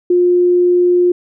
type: tone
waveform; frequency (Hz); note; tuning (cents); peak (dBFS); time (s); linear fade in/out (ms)
sine; 355.3; F4; +30; -8; 0.1-1.12; 5
effects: none